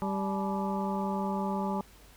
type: harmonic tone with a mistuned harmonic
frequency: 196 Hz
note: G3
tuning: in tune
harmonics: 1 / 2 / 3 / 4 / 5 / 6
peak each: -31 / -38 / -39 / -35 / -40 / -42 dBFS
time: 0.02-1.81 s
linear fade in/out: 0 ms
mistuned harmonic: 4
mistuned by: +150 cents
effects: added 50 Hz sine -57 dBFS peak until 2.16 s + pink hiss -57 dBFS RMS until 2.16 s